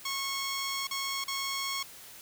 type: tone with dropouts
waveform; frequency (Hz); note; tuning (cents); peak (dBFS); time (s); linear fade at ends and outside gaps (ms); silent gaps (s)
10% pulse; 1095; C#6; -22; -23; 0.05-1.83; 5; 0.872-0.909 / 1.241-1.279
effects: white hiss -49 dBFS RMS until 2.21 s